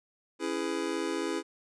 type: chord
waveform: square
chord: C# minor seventh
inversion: none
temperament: just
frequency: 277.2 / 332.6 / 415.8 / 498.9 Hz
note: C#4 / E4 / G#4 / B4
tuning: 0 / +16 / +2 / +17 cents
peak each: -38 / -34 / -36 / -40 dBFS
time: 0.39-1.43 s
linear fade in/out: 50 ms
effects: resampled to 22050 Hz